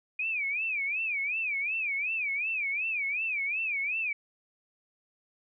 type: tone with vibrato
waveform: sine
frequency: 2421 Hz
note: D#7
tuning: 48 cents flat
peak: -28 dBFS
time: 0.19-4.13 s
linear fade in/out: 5 ms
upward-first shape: sine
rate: 2.7 Hz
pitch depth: 180 cents each way
effects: none